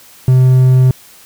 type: tone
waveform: triangle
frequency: 128.6 Hz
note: C3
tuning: 30 cents flat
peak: -3 dBFS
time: 0.28-0.91 s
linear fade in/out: 2 ms
effects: white hiss -41 dBFS RMS until 1.25 s